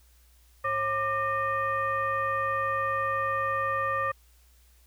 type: tone with frequency modulation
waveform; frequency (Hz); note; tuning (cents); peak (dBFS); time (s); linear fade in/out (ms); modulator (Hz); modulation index
sine; 1190; D6; +22; -25; 0.64-4.12; 10; 648; 0.97
effects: added 60 Hz sine -57 dBFS peak until 4.86 s + white hiss -64 dBFS RMS until 4.86 s